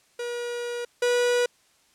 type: tone pair in turn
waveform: 45% pulse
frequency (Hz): 480 / 487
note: B4 / B4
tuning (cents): -49 / -24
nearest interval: unison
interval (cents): 25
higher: second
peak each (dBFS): -29 / -20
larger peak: second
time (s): 0.19-0.85 / 1.02-1.46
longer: first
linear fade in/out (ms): 5
effects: white hiss -62 dBFS RMS until 1.94 s + low-pass 9000 Hz 12 dB/octave